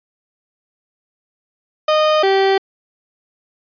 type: tone pair in turn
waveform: 30% pulse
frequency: 616 / 388.1 Hz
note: D#5 / G4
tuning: -17 / -17 cents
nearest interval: minor sixth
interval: 800 cents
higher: first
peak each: -9 dBFS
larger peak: neither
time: 1.88-2.23 / 2.23-2.58 s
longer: neither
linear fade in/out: 5 ms
effects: resampled to 11025 Hz